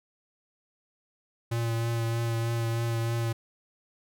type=tone with vibrato; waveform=square; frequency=115.7 Hz; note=A#2; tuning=13 cents flat; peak=-27 dBFS; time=1.51-3.33 s; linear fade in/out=10 ms; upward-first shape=triangle; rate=3.2 Hz; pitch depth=21 cents each way; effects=none